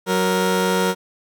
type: tone pair together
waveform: 20% pulse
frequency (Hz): 185.6 / 467.7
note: F#3 / A#4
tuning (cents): +6 / +6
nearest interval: octave + major third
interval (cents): 1600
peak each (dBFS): -15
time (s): 0.06-0.95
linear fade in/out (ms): 50
effects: none